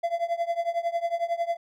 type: tone with tremolo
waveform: triangle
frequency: 681 Hz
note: F5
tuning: 44 cents flat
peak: -19 dBFS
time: 0.03-1.57 s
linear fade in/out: 10 ms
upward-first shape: triangle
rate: 11 Hz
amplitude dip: 95%
effects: none